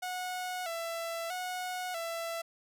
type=tone with vibrato; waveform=sawtooth; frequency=698.5 Hz; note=F5; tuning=in tune; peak=-31 dBFS; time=0.02-2.42 s; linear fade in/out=10 ms; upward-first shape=square; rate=0.78 Hz; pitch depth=79 cents each way; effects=none